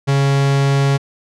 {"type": "tone", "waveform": "45% pulse", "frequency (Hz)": 138.6, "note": "C#3", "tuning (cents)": 0, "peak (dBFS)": -12, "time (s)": [0.07, 0.98], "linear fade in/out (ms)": 20, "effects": ["low-pass 7000 Hz 12 dB/octave"]}